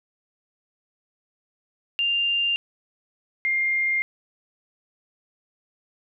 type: tone pair in turn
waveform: sine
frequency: 2794 / 2114 Hz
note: F7 / C7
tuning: 0 / +17 cents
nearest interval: perfect fourth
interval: 483 cents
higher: first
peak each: -20 dBFS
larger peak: neither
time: 1.99-2.56 / 3.45-4.02 s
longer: neither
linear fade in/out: 0 ms
effects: none